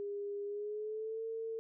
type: tone with pitch glide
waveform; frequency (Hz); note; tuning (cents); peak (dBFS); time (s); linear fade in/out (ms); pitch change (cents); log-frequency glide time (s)
sine; 406 to 450.5; G#4 to A4; -39 to +41; -37; 0-1.59; 0; +180; 0.45-1.24
effects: none